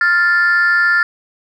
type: tone pair together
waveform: sine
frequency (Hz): 1396.9 / 1760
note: F6 / A6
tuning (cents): 0 / 0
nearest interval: major third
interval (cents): 400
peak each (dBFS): -11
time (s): 0.01-1.03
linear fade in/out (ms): 2
effects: tanh soft clip ceiling -7 dBFS